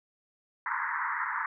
pink band-pass noise, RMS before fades -32 dBFS, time 0.66-1.46 s, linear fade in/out 2 ms, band 910 to 2000 Hz, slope 96 dB/octave, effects none

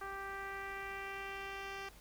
10% pulse tone with low-pass filter sweep, 392 Hz, G4, in tune, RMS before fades -44 dBFS, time 0.01-1.89 s, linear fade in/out 5 ms, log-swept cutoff 1400 to 4100 Hz, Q 1.8, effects added 50 Hz sine -59 dBFS peak until 2 s + pink hiss -60 dBFS RMS until 2 s

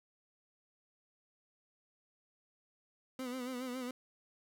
30% pulse tone with vibrato, 252.6 Hz, B3, 39 cents sharp, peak -36 dBFS, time 3.19-3.91 s, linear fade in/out 2 ms, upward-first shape sine, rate 7.2 Hz, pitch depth 65 cents each way, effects none

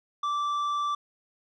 sine tone with tanh clipping, 1168 Hz, D6, 10 cents flat, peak -27 dBFS, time 0.23-0.95 s, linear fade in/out 5 ms, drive 7 dB, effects none

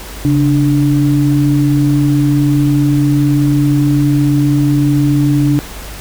sine tone pair together, 138.61 / 293.7 Hz, C#3 / D4, 0 / 0 cents, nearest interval octave + minor second, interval 1300 cents, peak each -11 dBFS, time 0.25-5.59 s, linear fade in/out 0 ms, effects added 50 Hz sine -29 dBFS peak until 6 s + pink hiss -30 dBFS RMS until 6 s

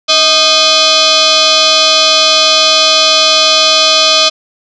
sine tone with frequency modulation, 298 Hz, D4, 25 cents sharp, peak -5 dBFS, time 0.08-4.3 s, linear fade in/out 20 ms, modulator 933 Hz, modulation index 5.4, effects none

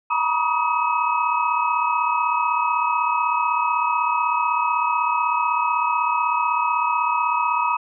sine tone cluster, 936 / 972 / 1145 / 1255 / 2563 Hz, A#5 / B5 / D6 / D#6 / E7, +7 / -28 / -44 / +15 / -49 cents, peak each -25 / -22 / -29 / -23 / -28 dBFS, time 0.1-7.77 s, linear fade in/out 10 ms, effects none

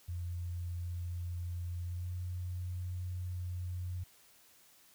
sine tone with pitch glide, 87.31 to 89.92 Hz, F2 to F#2, 0 to -49 cents, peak -36 dBFS, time 0.08-4.04 s, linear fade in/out 10 ms, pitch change +51 cents, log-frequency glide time 1.85-2.14 s, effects white hiss -63 dBFS RMS until 4.94 s

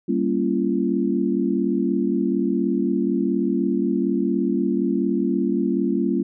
sine chord, G half-diminished seventh, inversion none, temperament equal with one note detuned, 196 / 233.1 / 277.2 / 342.4 Hz, G3 / Bb3 / Db4 / F4, 0 / 0 / 0 / -34 cents, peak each -24 dBFS, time 0.08-6.23 s, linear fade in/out 10 ms, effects none

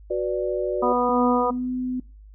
sine chord, B minor, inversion second, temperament equal, 370 / 493.9 / 587.3 Hz, F#4 / B4 / D5, 0 / 0 / 0 cents, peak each -25 / -28 / -26 dBFS, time 0.1-0.93 s, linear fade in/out 10 ms
harmonic tone, 245.9 Hz, B3, 7 cents flat, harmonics 1 / 2 / 3 / 4 / 5, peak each -26 / -23 / -26 / -25 / -26 dBFS, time 0.82-1.51 s, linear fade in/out 10 ms
sine tone with pitch glide, 248.2 to 253 Hz, B3 to B3, +9 to +42 cents, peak -24 dBFS, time 1.09-2 s, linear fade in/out 5 ms, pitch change +33 cents, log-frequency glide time 1.49-1.72 s
effects noise-tail reverb RT60 0.4 s tail -23 dB re dry + added 51 Hz sine -43 dBFS peak until 2.34 s

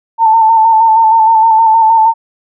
sine tone with vibrato, 893 Hz, A5, 25 cents sharp, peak -4 dBFS, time 0.18-2.14 s, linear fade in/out 50 ms, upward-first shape square, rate 6.4 Hz, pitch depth 32 cents each way, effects none

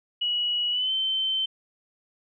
sine tone with pitch glide, 2925 to 3090 Hz, F#7 to G7, -21 to -26 cents, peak -23 dBFS, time 0.21-1.46 s, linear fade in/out 10 ms, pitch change +95 cents, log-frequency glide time 0.71-0.92 s, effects none

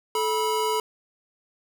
square tone pair together, 434.4 / 974.6 Hz, A4 / B5, -22 / -23 cents, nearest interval octave + major second, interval 1399 cents, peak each -26 dBFS, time 0.15-0.8 s, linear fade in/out 2 ms, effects none

